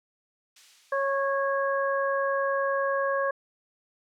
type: noise with exponential decay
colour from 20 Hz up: violet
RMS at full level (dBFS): -36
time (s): 0.56-2.27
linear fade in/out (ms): 5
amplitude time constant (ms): 370
type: harmonic tone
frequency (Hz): 550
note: C#5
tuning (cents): -14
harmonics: 1 / 2 / 3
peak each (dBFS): -26 / -29 / -31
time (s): 0.92-3.31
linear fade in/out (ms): 5
effects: low-pass 4000 Hz 12 dB/octave